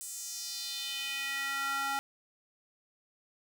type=tone with high-pass filter sweep; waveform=square; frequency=275.3 Hz; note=C#4; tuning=12 cents flat; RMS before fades=-36 dBFS; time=0.01-1.99 s; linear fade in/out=0 ms; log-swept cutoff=8300 to 1000 Hz; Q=2.6; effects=none